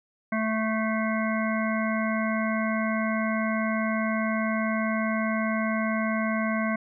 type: harmonic tone with a mistuned harmonic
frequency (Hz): 220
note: A3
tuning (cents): 0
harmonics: 1 / 3 / 5 / 7 / 9 / 10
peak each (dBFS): -26 / -31 / -33 / -34 / -36 / -36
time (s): 0.32-6.76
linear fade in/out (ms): 5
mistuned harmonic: 10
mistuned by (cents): -44
effects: none